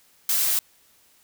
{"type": "noise with amplitude modulation", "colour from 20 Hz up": "blue", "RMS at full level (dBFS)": -20, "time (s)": [0.29, 0.59], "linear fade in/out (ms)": 2, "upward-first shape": "sine", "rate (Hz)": 235, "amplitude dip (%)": 45, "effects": ["white hiss -59 dBFS RMS until 1.23 s"]}